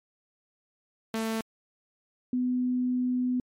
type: tone pair in turn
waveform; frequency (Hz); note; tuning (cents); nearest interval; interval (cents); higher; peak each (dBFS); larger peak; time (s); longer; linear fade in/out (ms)
sawtooth / sine; 223 / 250.3; A3 / B3; +23 / +23; major second; 200; second; -24; neither; 1.14-1.41 / 2.33-3.4; second; 2
effects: MP3 64 kbps